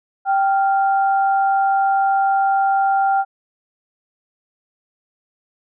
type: tone pair together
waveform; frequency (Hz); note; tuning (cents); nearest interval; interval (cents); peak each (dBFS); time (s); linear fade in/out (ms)
sine; 782 / 1393.4; G5 / F6; -4 / -4; minor seventh; 1000; -14 / -24; 0.25-3.25; 50
effects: none